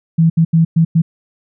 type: tone bursts at uneven times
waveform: sine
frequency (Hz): 163.9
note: E3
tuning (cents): -10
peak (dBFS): -7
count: 5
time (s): 0.18-0.3 / 0.37-0.45 / 0.53-0.65 / 0.76-0.85 / 0.95-1.02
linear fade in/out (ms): 10
effects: none